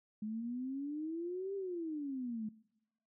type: exponential two-way sweep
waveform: sine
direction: up then down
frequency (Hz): 210 to 399.7 to 210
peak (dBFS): -37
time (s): 0.22-2.49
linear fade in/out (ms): 5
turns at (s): 1.55
effects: noise-tail reverb RT60 0.9 s tail -23 dB re dry